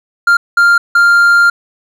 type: tone bursts at uneven times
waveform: triangle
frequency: 1396.9 Hz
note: F6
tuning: in tune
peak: -3 dBFS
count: 3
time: 0.27-0.37 / 0.57-0.78 / 0.95-1.5 s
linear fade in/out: 5 ms
effects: none